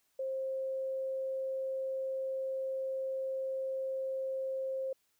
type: tone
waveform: sine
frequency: 530 Hz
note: C5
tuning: 22 cents sharp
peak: -33 dBFS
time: 0.19-4.93 s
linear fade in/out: 5 ms
effects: white hiss -75 dBFS RMS until 5.19 s